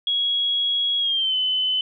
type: tone with pitch glide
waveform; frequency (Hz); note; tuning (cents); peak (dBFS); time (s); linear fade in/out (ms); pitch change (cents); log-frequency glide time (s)
sine; 3322 to 3029; G#7 to F#7; 0 to +40; -19; 0.07-1.81; 2; -160; 0.99-1.36
effects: none